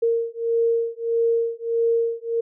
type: beating tone pair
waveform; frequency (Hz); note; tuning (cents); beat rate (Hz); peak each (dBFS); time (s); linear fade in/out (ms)
sine; 461.2 / 462.8; A#4 / A#4; -19 / -13; 1.6; -22; 0.02-2.41; 10
effects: none